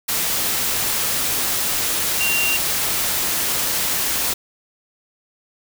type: tone in noise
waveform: sine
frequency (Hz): 2768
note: F7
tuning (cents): -16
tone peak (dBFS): -19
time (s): 2.2-2.57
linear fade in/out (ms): 10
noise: white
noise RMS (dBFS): -21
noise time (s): 0.08-4.34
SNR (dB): -1
effects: none